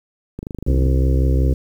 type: click train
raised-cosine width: 3 ms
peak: -15 dBFS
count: 13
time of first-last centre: 0.39-0.862 s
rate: 25.4 Hz
type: harmonic tone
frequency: 65.41 Hz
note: C2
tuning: in tune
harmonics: 1 / 2 / 4 / 5 / 6 / 7 / 8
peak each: -14 / -20 / -26 / -28 / -30 / -31 / -32 dBFS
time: 0.67-1.54 s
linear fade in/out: 5 ms
effects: 8-bit